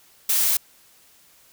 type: noise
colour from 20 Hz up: blue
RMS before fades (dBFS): -20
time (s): 0.29-0.57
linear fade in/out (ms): 5
effects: white hiss -55 dBFS RMS until 1.52 s